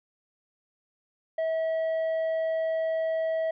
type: tone with tanh clipping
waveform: sine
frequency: 646 Hz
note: E5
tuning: 35 cents flat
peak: -26 dBFS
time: 1.38-3.51 s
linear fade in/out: 5 ms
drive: 5 dB
effects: none